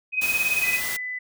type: tone with tremolo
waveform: sine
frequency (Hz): 2517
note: D#7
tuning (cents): +19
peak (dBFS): -18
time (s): 0.12-0.81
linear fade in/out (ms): 50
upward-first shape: sine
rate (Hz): 18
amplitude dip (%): 70
type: noise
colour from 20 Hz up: white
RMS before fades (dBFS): -30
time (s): 0.21-0.97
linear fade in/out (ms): 10
type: tone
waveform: sine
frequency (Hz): 2000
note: B6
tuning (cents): +21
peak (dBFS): -28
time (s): 0.63-1.19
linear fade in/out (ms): 10
effects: none